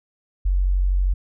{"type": "tone", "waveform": "sine", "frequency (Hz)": 46.25, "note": "F#1", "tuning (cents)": 0, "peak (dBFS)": -16, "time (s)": [0.45, 1.14], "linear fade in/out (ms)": 10, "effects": []}